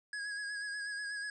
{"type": "tone with vibrato", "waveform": "square", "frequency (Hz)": 1659, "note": "G#6", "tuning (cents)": -2, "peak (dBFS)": -38, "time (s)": [0.13, 1.3], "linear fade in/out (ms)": 2, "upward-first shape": "sine", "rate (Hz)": 8.2, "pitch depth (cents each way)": 34, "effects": ["resampled to 22050 Hz"]}